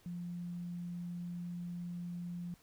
sine tone, 174.61 Hz, F3, in tune, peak -39 dBFS, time 0.06-2.54 s, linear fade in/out 0 ms, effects pink hiss -66 dBFS RMS until 2.62 s

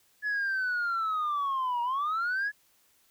sine linear two-way sweep, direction down then up, 1712 to 941 to 1712 Hz, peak -25 dBFS, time 0.22-2.52 s, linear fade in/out 50 ms, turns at 1.82 s, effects tanh soft clip ceiling -25 dBFS + white hiss -66 dBFS RMS until 3.1 s

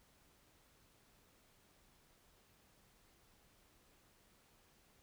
silence, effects pink hiss -70 dBFS RMS until 5.02 s

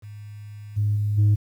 sine tone with level steps, 104.2 Hz, G#2, 6 cents sharp, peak -36 / -18 / -20 / -12 dBFS, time 0.02-1.36 s, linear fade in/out 20 ms, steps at 0.76 / 0.95 / 1.17 s, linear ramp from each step 20 ms, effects tanh soft clip ceiling -13 dBFS + 9-bit

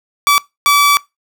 sawtooth tone bursts at uneven times, 1151 Hz, D6, 35 cents flat, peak -4 dBFS, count 2, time 0.27-0.38 / 0.66-0.97 s, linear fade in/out 0 ms, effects noise-tail reverb RT60 0.2 s tail -22 dB re dry

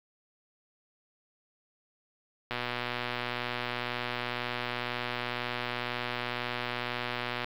click train, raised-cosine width 0.3 ms, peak -16 dBFS, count 603, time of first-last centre 2.51-7.444 s, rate 122 Hz, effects low-pass 5000 Hz 12 dB/octave + 8-bit

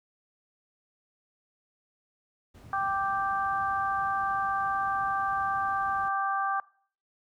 brown noise, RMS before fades -45 dBFS, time 2.54-6.09 s, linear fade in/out 10 ms
harmonic tone, 392 Hz, G4, in tune, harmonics 2 / 3 / 4, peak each -30 / -29 / -34 dBFS, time 2.73-6.6 s, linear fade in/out 2 ms
effects noise-tail reverb RT60 0.5 s tail -22 dB re dry + high-pass 80 Hz 12 dB/octave

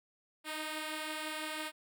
5% pulse beating tone pair, 308.7 / 314.7 Hz, D#4 / D#4, -14 / +20 cents, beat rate 6 Hz, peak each -27 / -33 dBFS, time 0.44-1.72 s, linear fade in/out 50 ms, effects none

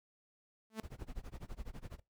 sawtooth tone with exponential growth, 220 Hz, A3, in tune, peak -31 dBFS, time 0.7-0.8 s, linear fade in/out 2 ms, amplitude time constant 21 ms
brown noise with tremolo, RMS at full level -43 dBFS, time 0.83-2 s, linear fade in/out 5 ms, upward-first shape sine, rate 12 Hz, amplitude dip 100%
effects noise-tail reverb RT60 0.2 s tail -20 dB re dry

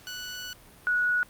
15% pulse / sine tone pair in turn, 1480 / 1463.8 Hz, F#6 / F#6, 0 / -19 cents, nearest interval unison, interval 19 cents, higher first, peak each -29 / -22 dBFS, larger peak second, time 0.07-0.53 / 0.87-1.23 s, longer first, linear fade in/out 0 ms, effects pink hiss -53 dBFS RMS until 1.29 s + Opus 48 kbps

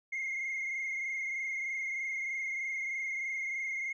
sine tone with frequency modulation, 2129 Hz, C7, 30 cents sharp, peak -31 dBFS, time 0.12-3.93 s, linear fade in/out 10 ms, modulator 23.2 Hz, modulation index 2.3, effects tanh soft clip ceiling -31 dBFS

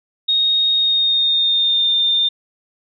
sine tone with pitch glide, 3729 to 3612 Hz, A#7 to A7, 0 to +45 cents, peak -13 dBFS, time 0.28-2.29 s, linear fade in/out 10 ms, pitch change -55 cents, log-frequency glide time 0.74-1.93 s, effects none

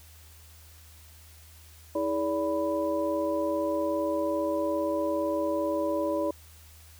sine tone cluster, 320.9 / 418.5 / 576 / 991 Hz, E4 / G#4 / D5 / B5, -46 / +13 / -34 / +6 cents, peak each -30 / -36 / -28 / -35 dBFS, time 1.95-6.31 s, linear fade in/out 5 ms, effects added 79 Hz sine -51 dBFS peak until 6.99 s + white hiss -55 dBFS RMS until 6.99 s

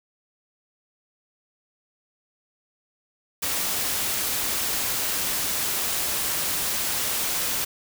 white noise, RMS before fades -26 dBFS, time 3.42-7.65 s, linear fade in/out 10 ms, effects none

